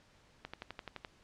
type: click train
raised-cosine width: 0.3 ms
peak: -26 dBFS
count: 8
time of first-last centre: 0.45-1.048 s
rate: 11.7 Hz
effects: pink hiss -65 dBFS RMS until 1.23 s + low-pass 6000 Hz 12 dB/octave